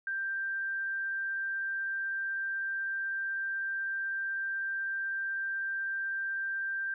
sine tone, 1577 Hz, G6, 10 cents sharp, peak -31 dBFS, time 0.07-6.94 s, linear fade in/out 2 ms, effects none

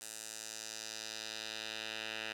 10% pulse tone with band-pass filter sweep, 110 Hz, A2, in tune, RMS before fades -44 dBFS, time 0.01-2.33 s, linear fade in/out 10 ms, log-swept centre 8600 to 2700 Hz, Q 1.6, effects 11-bit

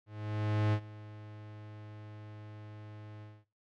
45% pulse tone with ADSR envelope, 106.1 Hz, G#2, 38 cents sharp, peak -26 dBFS, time 0.06-3.45 s, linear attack 670 ms, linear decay 70 ms, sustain -20 dB, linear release 230 ms, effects noise-tail reverb RT60 0.3 s tail -20 dB re dry + low-pass 3000 Hz 12 dB/octave

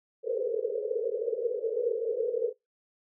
white band-pass noise, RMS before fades -30 dBFS, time 0.23-2.53 s, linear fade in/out 50 ms, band 430 to 500 Hz, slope 96 dB/octave, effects noise-tail reverb RT60 0.2 s tail -23 dB re dry

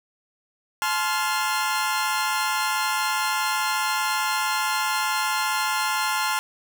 sawtooth chord, F major, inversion first, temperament equal with one note detuned, 859.9 / 1046.5 / 1396.9 Hz, A5 / C6 / F6, -40 / 0 / 0 cents, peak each -23 dBFS, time 0.82-6.39 s, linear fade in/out 0 ms, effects none

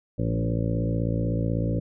harmonic tone with a mistuned harmonic, 56.1 Hz, A1, 34 cents sharp, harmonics 1 / 2 / 3 / 4 / 5 / 6 / 7 / 8 / 9 / 10, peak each -32 / -26 / -29 / -36 / -32 / -37 / -43 / -41 / -35 / -37 dBFS, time 0.18-1.8 s, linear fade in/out 10 ms, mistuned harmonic 3, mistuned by +23 cents, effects none

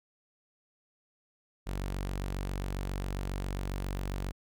sawtooth tone, 47.38 Hz, F#1, 42 cents sharp, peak -29 dBFS, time 1.66-4.32 s, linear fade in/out 20 ms, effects none

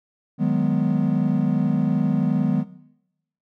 triangle chord, G# minor seventh, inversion second, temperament equal, 155.56 / 185 / 207.7 / 246.9 Hz, D#3 / F#3 / G#3 / B3, 0 / 0 / 0 / 0 cents, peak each -21 dBFS, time 0.38-2.65 s, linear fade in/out 50 ms, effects noise-tail reverb RT60 0.8 s tail -17 dB re dry + tanh soft clip ceiling -7 dBFS

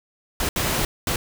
pink noise bursts at uneven times, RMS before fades -23 dBFS, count 3, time 0.4-0.49 / 0.56-0.85 / 1.07-1.16 s, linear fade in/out 2 ms, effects none

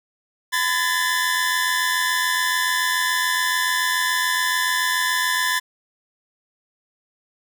sawtooth tone cluster, 1011 / 1704 / 1791 Hz, B5 / G#6 / A6, +40 / +44 / +30 cents, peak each -20 dBFS, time 0.52-5.6 s, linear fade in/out 20 ms, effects none

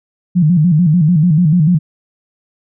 sine tone with vibrato, 164.81 Hz, E3, in tune, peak -7 dBFS, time 0.35-1.79 s, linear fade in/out 20 ms, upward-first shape square, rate 6.8 Hz, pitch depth 140 cents each way, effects none

